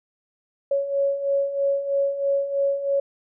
sine beating tone pair, 554.4 / 557.5 Hz, C#5 / C#5, 0 / +10 cents, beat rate 3.1 Hz, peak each -27 / -21 dBFS, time 0.71-3 s, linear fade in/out 5 ms, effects none

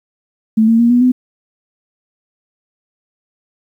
sine tone with pitch steps, 220 / 227.6 / 235.5 / 243.7 / 252.1 Hz, A3 / A#3 / A#3 / B3 / B3, 0 / -41 / +18 / -23 / +36 cents, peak -7 dBFS, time 0.57-1.12 s, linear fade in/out 10 ms, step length 110 ms, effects 8-bit

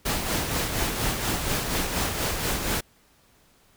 pink noise with tremolo, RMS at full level -25 dBFS, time 0.05-2.81 s, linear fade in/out 10 ms, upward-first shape sine, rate 4.2 Hz, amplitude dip 45%, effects pink hiss -60 dBFS RMS until 3.76 s

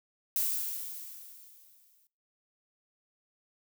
violet noise with exponential decay, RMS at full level -28 dBFS, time 0.36-2.07 s, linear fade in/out 1 ms, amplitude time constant 370 ms, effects noise-tail reverb RT60 0.4 s tail -23 dB re dry

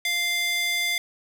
square tone with high-pass filter, 696 Hz, F5, 6 cents flat, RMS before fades -25 dBFS, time 0.05-0.98 s, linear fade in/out 2 ms, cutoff 2500 Hz, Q 2.7, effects none

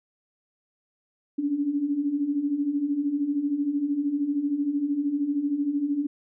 sine beating tone pair, 277.2 / 290.2 Hz, C#4 / D4, 0 / -21 cents, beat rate 13 Hz, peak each -30 / -24 dBFS, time 1.38-6.07 s, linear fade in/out 10 ms, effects none

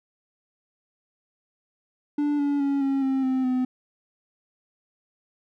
triangle tone with pitch steps, 292.4 / 285.7 / 279.2 / 272.8 / 266.6 / 260.5 / 254.5 Hz, D4 / D4 / C#4 / C#4 / C4 / C4 / C4, -7 / -48 / +13 / -28 / +33 / -7 / -48 cents, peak -19 dBFS, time 2.18-3.65 s, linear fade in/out 5 ms, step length 210 ms, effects none

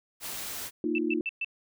white noise, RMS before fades -37 dBFS, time 0.2-0.71 s, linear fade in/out 50 ms
sine chord, Bb suspended fourth, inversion none, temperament equal, 233.1 / 311.1 / 349.2 Hz, Bb3 / Eb4 / F4, 0 / 0 / 0 cents, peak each -33 / -29 / -30 dBFS, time 0.84-1.21 s, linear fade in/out 2 ms
sine tone bursts, 2656 Hz, E7, 12 cents sharp, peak -28 dBFS, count 4, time 0.95-1.446 s, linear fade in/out 2 ms, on 34 ms, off 120 ms
effects none

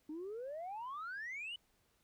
sine exponential sweep, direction up, 295.5 to 3029 Hz, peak -40 dBFS, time 0.09-1.56 s, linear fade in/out 5 ms, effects tanh soft clip ceiling -39 dBFS + pink hiss -75 dBFS RMS until 2.03 s

